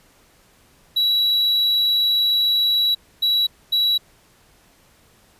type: tone bursts at uneven times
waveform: triangle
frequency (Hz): 3909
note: B7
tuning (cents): -19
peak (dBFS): -14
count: 3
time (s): 0.96-2.95 / 3.22-3.47 / 3.72-3.98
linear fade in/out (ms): 10
effects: pink hiss -55 dBFS RMS until 5.39 s + resampled to 32000 Hz